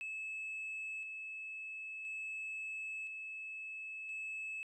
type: tone with tremolo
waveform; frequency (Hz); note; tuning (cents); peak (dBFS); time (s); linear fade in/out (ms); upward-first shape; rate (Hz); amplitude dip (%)
sine; 2600; E7; -24; -38; 0.01-4.63; 0; square; 0.49; 35
effects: tanh soft clip ceiling -38 dBFS